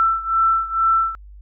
sine beating tone pair, 1334 / 1336.2 Hz, E6 / E6, +20 / +23 cents, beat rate 2.2 Hz, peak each -17 / -20 dBFS, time 0-1.15 s, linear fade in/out 0 ms, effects added 50 Hz sine -38 dBFS peak until 1.41 s

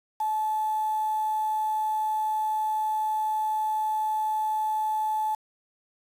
sine tone with quantisation, 864 Hz, A5, 32 cents flat, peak -24 dBFS, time 0.2-5.35 s, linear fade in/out 5 ms, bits 7, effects resampled to 32000 Hz

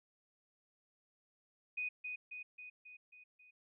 sine tone with echo, 2489 Hz, D#7, in tune, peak -36 dBFS, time 1.77-1.89 s, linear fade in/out 10 ms, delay 270 ms, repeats 6, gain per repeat -4 dB, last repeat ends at 3.51 s, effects none

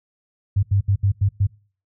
sine tone bursts at uneven times, 99.4 Hz, G2, 25 cents sharp, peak -14 dBFS, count 6, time 0.56-0.63 / 0.71-0.81 / 0.88-0.96 / 1.03-1.12 / 1.21-1.29 / 1.4-1.47 s, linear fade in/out 10 ms, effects noise-tail reverb RT60 0.4 s tail -23 dB re dry

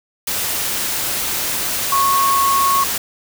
sine tone in noise, 1100 Hz, C#6, 14 cents flat, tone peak -13 dBFS, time 1.92-2.84 s, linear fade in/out 5 ms, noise white, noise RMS -21 dBFS, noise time 0.27-2.98 s, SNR +5 dB, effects none

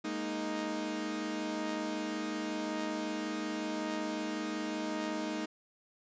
sawtooth chord, Ab suspended second, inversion none, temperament equal, 207.7 / 233.1 / 311.1 Hz, Ab3 / Bb3 / Eb4, 0 / 0 / 0 cents, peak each -37 / -37 / -32 dBFS, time 0.04-5.46 s, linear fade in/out 10 ms, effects resampled to 16000 Hz

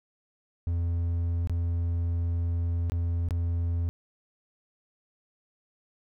triangle tone with dropouts, 85.2 Hz, F2, 42 cents flat, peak -23 dBFS, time 0.67-3.89 s, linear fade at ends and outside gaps 0 ms, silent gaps 1.473-1.496 / 2.898-2.92 / 3.287-3.308 s, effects none

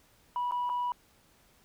sine tone with dropouts, 978 Hz, B5, 17 cents flat, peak -27 dBFS, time 0.36-0.92 s, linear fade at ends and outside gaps 1 ms, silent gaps 0.511-0.521 / 0.693-0.698 s, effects tanh soft clip ceiling -26 dBFS + pink hiss -64 dBFS RMS until 1.64 s

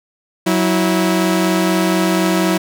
sawtooth tone pair together, 185 / 325.9 Hz, F#3 / E4, 0 / -20 cents, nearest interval minor seventh, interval 980 cents, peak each -12 dBFS, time 0.46-2.58 s, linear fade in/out 10 ms, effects none

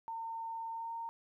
sine tone with pitch glide, 909 to 919.6 Hz, A#5 to A#5, -44 to -24 cents, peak -38 dBFS, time 0.08-1.09 s, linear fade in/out 0 ms, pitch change +20 cents, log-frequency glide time 0.72-0.92 s, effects 13-bit

